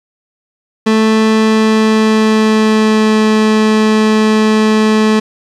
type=tone with pitch glide; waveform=30% pulse; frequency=219.4 to 216.5 Hz; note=A3 to A3; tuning=-5 to -28 cents; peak=-5 dBFS; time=0.86-5.2 s; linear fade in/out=10 ms; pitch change=-23 cents; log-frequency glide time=1.31-3.19 s; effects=low-pass 6000 Hz 12 dB/octave + 7-bit